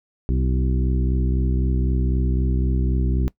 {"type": "harmonic tone with a mistuned harmonic", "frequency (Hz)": 63.9, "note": "C2", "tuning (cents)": -40, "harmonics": [1, 2, 3, 4, 5, 6], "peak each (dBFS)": [-19, -25, -29, -31, -33, -35], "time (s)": [0.29, 3.28], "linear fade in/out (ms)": 0, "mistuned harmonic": 5, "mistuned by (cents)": 26, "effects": ["noise-tail reverb RT60 0.1 s tail -20 dB re dry"]}